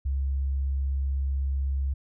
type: tone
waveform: sine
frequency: 68 Hz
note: C#2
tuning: 33 cents flat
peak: -24 dBFS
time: 0.05-1.94 s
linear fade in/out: 10 ms
effects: none